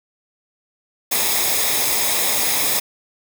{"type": "noise with comb filter", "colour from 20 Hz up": "white", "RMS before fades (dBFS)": -19, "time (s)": [1.11, 2.8], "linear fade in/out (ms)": 10, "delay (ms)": 0.68, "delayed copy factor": -0.6, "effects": []}